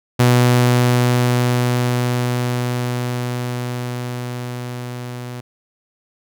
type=tone with level ramp; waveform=sawtooth; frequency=123.1 Hz; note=B2; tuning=5 cents flat; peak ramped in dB=-6 to -24 dBFS; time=0.19-5.41 s; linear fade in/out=10 ms; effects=none